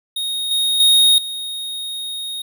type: tone with level steps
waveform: square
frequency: 3729 Hz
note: A#7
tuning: in tune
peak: -21 / -16 / -10 / -25 dBFS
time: 0.16-2.42 s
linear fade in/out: 5 ms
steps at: 0.51 / 0.8 / 1.18 s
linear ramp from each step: 2 ms
effects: none